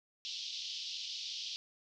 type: band-pass noise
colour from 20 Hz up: pink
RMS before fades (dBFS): -42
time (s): 0.25-1.56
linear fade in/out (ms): 0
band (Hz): 3000 to 5500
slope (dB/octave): 48
effects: none